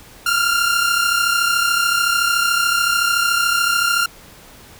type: tone pair together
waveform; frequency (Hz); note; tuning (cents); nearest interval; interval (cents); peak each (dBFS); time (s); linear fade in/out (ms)
sawtooth; 1371 / 1404.7; F6 / F6; -32 / +10; unison; 42; -16 / -13; 0.26-4.06; 5
effects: pink hiss -43 dBFS RMS until 4.79 s